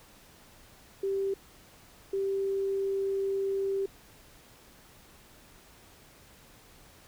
sine tone bursts at uneven times, 391 Hz, G4, 4 cents flat, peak -27 dBFS, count 2, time 1.03-1.34 / 2.13-3.86 s, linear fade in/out 5 ms, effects pink hiss -56 dBFS RMS until 7.07 s

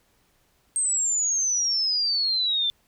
sine exponential sweep, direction down, 8440 to 3520 Hz, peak -21 dBFS, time 0.76-2.7 s, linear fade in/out 0 ms, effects pink hiss -65 dBFS RMS until 2.87 s

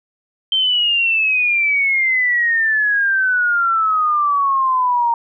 sine exponential sweep, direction down, 3134 to 927 Hz, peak -13 dBFS, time 0.52-5.14 s, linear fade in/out 2 ms, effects none

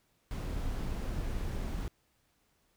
brown noise, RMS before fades -35 dBFS, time 0.31-1.88 s, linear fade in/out 0 ms, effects pink hiss -73 dBFS RMS until 2.76 s

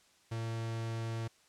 45% pulse tone, 113.7 Hz, A#2, 43 cents flat, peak -35 dBFS, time 0.31-1.28 s, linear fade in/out 10 ms, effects white hiss -66 dBFS RMS until 1.48 s + low-pass 8000 Hz 12 dB/octave

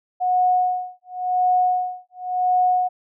sine tone with tremolo, 730 Hz, F#5, 24 cents flat, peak -14 dBFS, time 0.2-2.89 s, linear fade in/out 20 ms, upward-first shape sine, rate 0.93 Hz, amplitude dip 100%, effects none

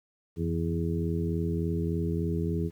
harmonic tone with a mistuned harmonic, 83.4 Hz, E2, 21 cents sharp, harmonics 1 / 2 / 3 / 4 / 5, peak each -31 / -30 / -37 / -35 / -35 dBFS, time 0.36-2.71 s, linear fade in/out 50 ms, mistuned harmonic 1, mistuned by +79 cents, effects 10-bit

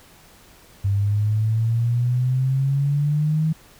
sine exponential sweep, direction up, 98 to 159.7 Hz, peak -17 dBFS, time 0.84-3.53 s, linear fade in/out 10 ms, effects pink hiss -50 dBFS RMS until 3.79 s

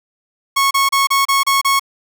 sawtooth tone bursts, 1100 Hz, C#6, 14 cents flat, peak -8 dBFS, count 7, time 0.56-1.796 s, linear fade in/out 10 ms, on 150 ms, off 31 ms, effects none

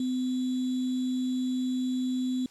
sine tone with sample-and-hold, 254.5 Hz, C4, 48 cents flat, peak -26 dBFS, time 0-2.46 s, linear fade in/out 2 ms, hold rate 3675 Hz, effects white hiss -57 dBFS RMS until 2.5 s + low-pass 8000 Hz 12 dB/octave

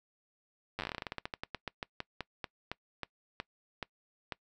slowing click train, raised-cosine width 0.3 ms, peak -20 dBFS, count 29, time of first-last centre 0.79-4.323 s, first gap 9 ms, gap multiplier 1.16, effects noise-tail reverb RT60 0.1 s tail -23 dB re dry

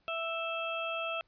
harmonic tone with a mistuned harmonic, 660 Hz, E5, 2 cents sharp, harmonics 1 / 2 / 4 / 5, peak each -37 / -38 / -37 / -43 dBFS, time 0.08-1.21 s, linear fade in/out 0 ms, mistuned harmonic 5, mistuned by -37 cents, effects pink hiss -72 dBFS RMS until 1.27 s + resampled to 11025 Hz

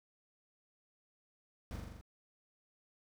brown noise with echo, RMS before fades -42 dBFS, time 1.71-1.76 s, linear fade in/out 0 ms, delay 42 ms, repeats 6, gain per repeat -2 dB, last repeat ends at 2.012 s, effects none

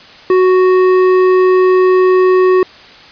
sine tone with hard clipping, 370.3 Hz, F#4, 1 cent sharp, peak -8 dBFS, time 0.3-2.63 s, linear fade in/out 2 ms, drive 10 dB, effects white hiss -37 dBFS RMS until 3.11 s + resampled to 11025 Hz

